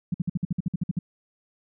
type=tone bursts; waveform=sine; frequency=174.61 Hz; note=F3; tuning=in tune; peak=-21 dBFS; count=12; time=0.12-0.99 s; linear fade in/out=5 ms; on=23 ms; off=54 ms; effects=none